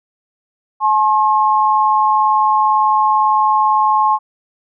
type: tone pair together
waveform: sine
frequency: 856 / 1073.8 Hz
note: A5 / C6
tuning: -48 / +45 cents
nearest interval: major third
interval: 393 cents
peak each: -13 dBFS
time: 0.8-4.19 s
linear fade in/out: 50 ms
effects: none